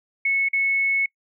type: tone with dropouts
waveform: sine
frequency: 2200 Hz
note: C#7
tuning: 14 cents flat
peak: -18 dBFS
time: 0.25-1.06 s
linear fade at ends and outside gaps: 5 ms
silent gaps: 0.487-0.531 s
effects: noise-tail reverb RT60 0.1 s tail -26 dB re dry